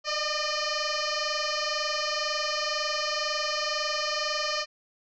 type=tone with frequency modulation; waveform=sine; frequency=1829 Hz; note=A#6; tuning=33 cents flat; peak=-26 dBFS; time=0.04-4.66 s; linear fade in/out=50 ms; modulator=606 Hz; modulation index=6.2; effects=none